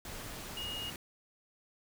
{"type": "tone in noise", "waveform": "sine", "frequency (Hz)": 2866, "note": "F7", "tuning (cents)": 44, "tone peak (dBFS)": -38, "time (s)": [0.57, 0.9], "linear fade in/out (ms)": 2, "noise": "pink", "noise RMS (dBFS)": -44, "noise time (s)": [0.05, 0.96], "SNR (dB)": 3, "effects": []}